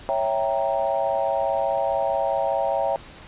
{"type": "chord", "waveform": "sine", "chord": "C# diminished seventh", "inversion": "none", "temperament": "equal", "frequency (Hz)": [554.4, 659.3, 784, 932.3], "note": ["C#5", "E5", "G5", "Bb5"], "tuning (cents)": [0, 0, 0, 0], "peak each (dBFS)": [-25, -25, -26, -29], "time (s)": [0.09, 2.96], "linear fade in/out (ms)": 0, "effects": ["pink hiss -44 dBFS RMS until 3.27 s", "resampled to 8000 Hz"]}